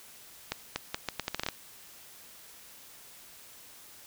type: accelerating click train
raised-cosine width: 0.2 ms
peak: -13 dBFS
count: 11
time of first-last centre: 0.52-1.487 s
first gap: 240 ms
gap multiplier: 0.77
effects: white hiss -52 dBFS RMS until 4.06 s